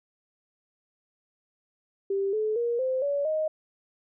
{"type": "tone with pitch steps", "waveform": "sine", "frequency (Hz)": [393, 431.1, 472.8, 518.6, 568.8, 623.8], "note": ["G4", "A4", "A#4", "C5", "C#5", "D#5"], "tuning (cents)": [4, -35, 24, -15, 45, 4], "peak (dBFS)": -24, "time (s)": [2.1, 3.48], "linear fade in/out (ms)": 5, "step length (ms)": 230, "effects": []}